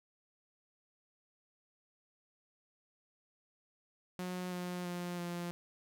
sawtooth tone with pitch steps, 181.3 / 178.8 / 176.34 / 173.91 Hz, F#3 / F3 / F3 / F3, -35 / +41 / +17 / -7 cents, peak -34 dBFS, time 4.19-5.51 s, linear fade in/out 0 ms, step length 330 ms, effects none

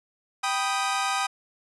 sawtooth chord, G augmented, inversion none, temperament equal, 784 / 987.8 / 1244.5 Hz, G5 / B5 / D#6, 0 / 0 / 0 cents, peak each -24 / -28 / -24 dBFS, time 0.43-1.27 s, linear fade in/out 10 ms, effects resampled to 24000 Hz

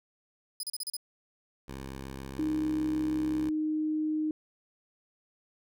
20% pulse tone bursts, 5000 Hz, D#8, 8 cents sharp, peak -27 dBFS, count 6, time 0.6-0.967 s, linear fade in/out 2 ms, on 32 ms, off 35 ms
10% pulse tone with vibrato, 67 Hz, C2, 42 cents sharp, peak -31 dBFS, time 1.68-3.5 s, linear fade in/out 5 ms, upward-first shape triangle, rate 16 Hz, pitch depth 26 cents each way
sine tone, 309 Hz, D#4, 12 cents flat, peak -27 dBFS, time 2.39-4.31 s, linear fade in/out 2 ms
effects none

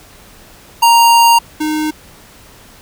square tone pair in turn, 932.3 / 307.6 Hz, A#5 / D#4, 0 / -20 cents, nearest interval octave + perfect fifth, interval 1920 cents, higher first, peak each -6 / -15 dBFS, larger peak first, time 0.82-1.39 / 1.6-1.91 s, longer first, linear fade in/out 10 ms, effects pink hiss -41 dBFS RMS until 2.81 s

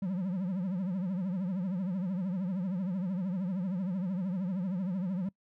triangle tone with vibrato, 185 Hz, F#3, in tune, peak -28 dBFS, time 0.02-5.29 s, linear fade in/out 5 ms, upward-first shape triangle, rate 13 Hz, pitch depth 160 cents each way, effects noise-tail reverb RT60 0.1 s tail -24 dB re dry

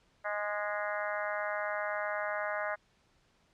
harmonic tone with a mistuned harmonic, 207.7 Hz, G#3, in tune, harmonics 3 / 4 / 5 / 6 / 7 / 8 / 9 / 10, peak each -36 / -41 / -43 / -41 / -40 / -41 / -43 / -46 dBFS, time 0.24-2.76 s, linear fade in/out 20 ms, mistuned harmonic 6, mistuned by -22 cents, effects pink hiss -69 dBFS RMS until 3.53 s + low-pass 6000 Hz 12 dB/octave

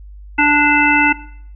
harmonic tone, 293.7 Hz, D4, in tune, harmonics 1 / 3 / 5 / 7 / 9, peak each -16 / -16 / -16 / -16 / -16 dBFS, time 0.38-1.13 s, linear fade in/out 10 ms, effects noise-tail reverb RT60 0.6 s tail -17 dB re dry + added 50 Hz sine -33 dBFS peak until 1.55 s

